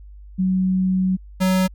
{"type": "tone pair in turn", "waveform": ["sine", "square"], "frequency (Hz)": [186.6, 186.6], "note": ["F#3", "F#3"], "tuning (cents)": [15, 15], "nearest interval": "unison", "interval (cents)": 0, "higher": "neither", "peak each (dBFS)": -16, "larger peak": "neither", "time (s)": [[0.38, 1.17], [1.4, 1.68]], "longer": "first", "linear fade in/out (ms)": 20, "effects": ["added 50 Hz sine -38 dBFS peak until 1.74 s"]}